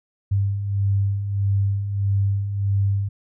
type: beating tone pair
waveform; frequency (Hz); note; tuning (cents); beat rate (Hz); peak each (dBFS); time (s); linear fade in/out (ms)
sine; 98 / 99.6; G2 / G2; 0 / +28; 1.6; -27 / -19; 0.31-3.09; 10
effects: none